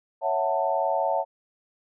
sine chord, F# minor seventh, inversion second, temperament equal with one note detuned, 554.4 / 659.3 / 740 / 890.2 Hz, C#5 / E5 / F#5 / A5, 0 / 0 / 0 / +20 cents, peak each -28 / -27 / -28 / -27 dBFS, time 0.21-1.25 s, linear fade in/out 50 ms, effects none

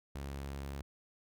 sawtooth tone, 69.3 Hz, C#2, in tune, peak -36 dBFS, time 0.15-0.82 s, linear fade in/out 5 ms, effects none

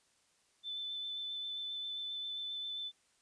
sine tone with vibrato, 3520 Hz, A7, in tune, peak -38 dBFS, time 0.63-2.92 s, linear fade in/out 50 ms, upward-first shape sine, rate 7.5 Hz, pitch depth 13 cents each way, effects white hiss -72 dBFS RMS until 3.21 s + resampled to 22050 Hz

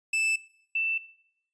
45% pulse / sine tone pair in turn, 2637 / 2663 Hz, E7 / E7, 0 / +17 cents, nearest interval unison, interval 17 cents, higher second, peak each -24 dBFS, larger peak neither, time 0.13-0.36 / 0.75-0.98 s, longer neither, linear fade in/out 5 ms, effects noise-tail reverb RT60 0.7 s tail -20 dB re dry + resampled to 22050 Hz

